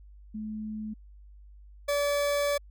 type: tone pair in turn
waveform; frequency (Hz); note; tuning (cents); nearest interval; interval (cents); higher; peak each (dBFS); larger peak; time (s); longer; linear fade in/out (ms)
sine / 40% pulse; 215.4 / 575; A3 / D5; -37 / -37; octave + perfect fourth; 1700; second; -33 / -24; second; 0.34-0.94 / 1.88-2.58; second; 10
effects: added 50 Hz sine -48 dBFS peak until 2.7 s